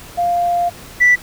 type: tone pair in turn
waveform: sine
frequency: 698.5 / 1970 Hz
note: F5 / B6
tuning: 0 / -5 cents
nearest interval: octave + tritone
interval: 1795 cents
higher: second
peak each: -13 / -6 dBFS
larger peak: second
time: 0.17-0.7 / 1-1.16 s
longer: first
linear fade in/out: 20 ms
effects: tanh soft clip ceiling -4 dBFS + pink hiss -37 dBFS RMS until 1.22 s